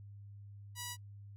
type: tone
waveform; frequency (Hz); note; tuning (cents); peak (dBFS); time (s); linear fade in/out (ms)
5% pulse; 973; B5; -26; -29; 0.75-0.97; 50
effects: noise-tail reverb RT60 0.1 s tail -26 dB re dry + added 101 Hz sine -49 dBFS peak until 1.36 s